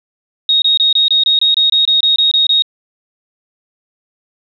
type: tone bursts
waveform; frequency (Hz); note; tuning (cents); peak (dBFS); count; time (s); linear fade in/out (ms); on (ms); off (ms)
sine; 3750; A#7; +10; -8; 14; 0.49-2.622; 2; 130; 24
effects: none